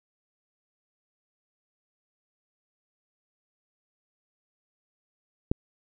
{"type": "click", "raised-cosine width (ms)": 3, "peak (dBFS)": -10, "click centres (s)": 5.515, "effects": []}